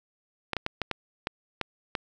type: clicks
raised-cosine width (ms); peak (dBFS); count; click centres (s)
0.3; -12; 8; 0.533 / 0.567 / 0.664 / 0.817 / 0.913 / 1.271 / 1.613 / 1.952
effects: none